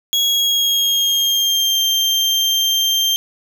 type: tone with pitch glide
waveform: 35% pulse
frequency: 3322 to 3165 Hz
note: G#7 to G7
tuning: 0 to +16 cents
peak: -12 dBFS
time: 0.13-3.16 s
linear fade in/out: 0 ms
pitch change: -84 cents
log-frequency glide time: 0.23-1.81 s
effects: none